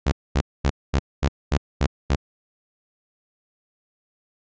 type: tone bursts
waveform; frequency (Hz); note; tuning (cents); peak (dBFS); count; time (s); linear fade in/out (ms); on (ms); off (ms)
sawtooth; 69.3; C#2; 0; -13; 8; 0.06-2.158; 10; 61; 230
effects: resampled to 16000 Hz